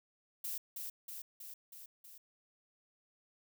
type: noise with echo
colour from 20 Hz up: violet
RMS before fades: -40 dBFS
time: 0.44-0.58 s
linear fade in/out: 5 ms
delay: 320 ms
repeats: 5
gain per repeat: -3 dB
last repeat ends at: 2.18 s
effects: none